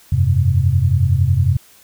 sine chord, F suspended second, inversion none, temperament just, 87.31 / 98.22 / 130.96 Hz, F2 / G2 / C3, 0 / +4 / +2 cents, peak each -16 dBFS, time 0.12-1.57 s, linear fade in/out 5 ms, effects white hiss -48 dBFS RMS until 1.83 s

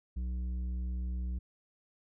triangle tone with tanh clipping, 61.74 Hz, B1, in tune, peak -34 dBFS, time 0.16-1.39 s, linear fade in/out 10 ms, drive 12 dB, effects none

